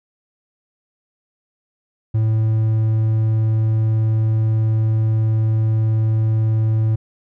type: tone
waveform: triangle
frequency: 110.2 Hz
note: A2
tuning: 3 cents sharp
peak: -12 dBFS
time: 2.14-6.96 s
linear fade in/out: 10 ms
effects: none